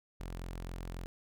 sawtooth tone, 43.65 Hz, F1, in tune, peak -36 dBFS, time 0.2-1.06 s, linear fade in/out 0 ms, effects none

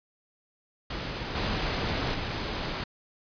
pink noise with level steps, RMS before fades -34 / -29 / -32 dBFS, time 0.9-2.84 s, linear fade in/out 5 ms, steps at 1.35 / 2.14 s, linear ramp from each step 5 ms, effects resampled to 11025 Hz

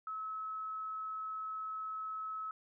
sine tone, 1292 Hz, E6, 35 cents flat, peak -38 dBFS, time 0.07-2.51 s, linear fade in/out 2 ms, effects none

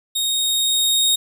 sawtooth tone with level ramp, 3729 Hz, A#7, in tune, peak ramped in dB -16 to -11 dBFS, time 0.15-1.16 s, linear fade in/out 10 ms, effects 8-bit

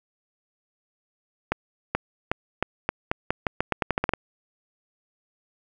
accelerating click train, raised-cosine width 0.5 ms, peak -7 dBFS, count 16, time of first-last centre 1.52-4.136 s, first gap 430 ms, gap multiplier 0.85, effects 8-bit

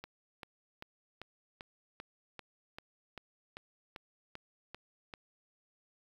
click train, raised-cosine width 0.3 ms, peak -28 dBFS, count 14, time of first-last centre 0.04-5.138 s, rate 2.55 Hz, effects 9-bit

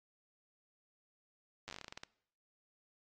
slowing click train, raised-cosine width 0.2 ms, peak -28 dBFS, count 14, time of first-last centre 1.68-2.035 s, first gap 9 ms, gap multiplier 1.17, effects noise-tail reverb RT60 0.7 s tail -23 dB re dry + AAC 32 kbps

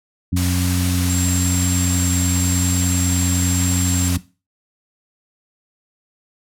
harmonic tone, 89.9 Hz, F#2, 49 cents flat, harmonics 1 / 2 / 3, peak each -18 / -21 / -23 dBFS, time 0.32-4.18 s, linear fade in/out 10 ms
white noise, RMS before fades -25 dBFS, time 0.36-4.17 s, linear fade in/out 10 ms
sine tone, 7460 Hz, A#8, in tune, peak -22 dBFS, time 1.09-4.09 s, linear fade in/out 10 ms
effects noise-tail reverb RT60 0.3 s tail -17 dB re dry + low-pass 12000 Hz 12 dB/octave

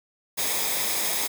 white noise with comb filter, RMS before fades -26 dBFS, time 0.37-1.28 s, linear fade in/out 20 ms, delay 0.69 ms, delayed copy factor -0.55, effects none

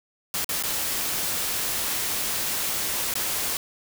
white noise with dropouts, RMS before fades -27 dBFS, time 0.34-3.57 s, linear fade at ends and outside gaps 1 ms, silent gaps 0.445-0.491 / 0.626-0.636 / 3.139-3.154 s, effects none

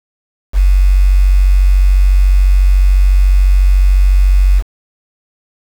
sine tone with quantisation, 47 Hz, F#1, 28 cents sharp, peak -5 dBFS, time 0.53-4.63 s, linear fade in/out 50 ms, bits 5, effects none

